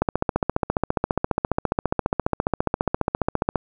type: click train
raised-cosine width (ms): 1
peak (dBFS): -5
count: 53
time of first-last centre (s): 0.02-3.557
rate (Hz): 14.7
effects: none